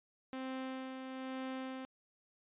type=tone with tremolo; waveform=sawtooth; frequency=261.6 Hz; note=C4; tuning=in tune; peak=-35 dBFS; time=0.33-1.85 s; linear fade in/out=0 ms; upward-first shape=sine; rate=1.1 Hz; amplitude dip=40%; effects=resampled to 8000 Hz